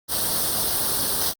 white noise with comb filter, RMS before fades -23 dBFS, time 0.08-1.34 s, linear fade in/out 50 ms, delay 0.21 ms, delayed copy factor +0.75, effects Opus 24 kbps

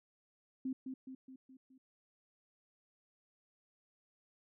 sine tone with echo, 261.6 Hz, C4, in tune, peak -35 dBFS, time 0.65-0.73 s, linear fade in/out 5 ms, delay 210 ms, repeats 5, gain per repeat -5 dB, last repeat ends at 1.78 s, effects none

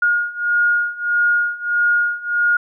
sine beating tone pair, 1429 / 1430.6 Hz, F6 / F6, +39 / +41 cents, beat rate 1.6 Hz, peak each -19 / -17 dBFS, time 0.02-2.57 s, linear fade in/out 5 ms, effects none

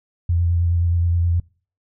sine tone with vibrato, 85.8 Hz, F2, 30 cents flat, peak -15 dBFS, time 0.29-1.4 s, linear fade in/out 5 ms, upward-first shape sine, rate 9.5 Hz, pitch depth 24 cents each way, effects noise-tail reverb RT60 0.4 s tail -24 dB re dry

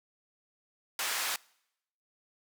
pink band-pass noise, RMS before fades -33 dBFS, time 0.99-1.36 s, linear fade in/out 2 ms, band 1100 to 16000 Hz, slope 12 dB/octave, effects noise-tail reverb RT60 0.8 s tail -25 dB re dry

